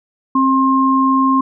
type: tone pair together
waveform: sine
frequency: 266 / 1064 Hz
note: C4 / C6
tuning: +29 / +29 cents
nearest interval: 2 octaves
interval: 2400 cents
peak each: -13 dBFS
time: 0.35-1.41 s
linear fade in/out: 5 ms
effects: none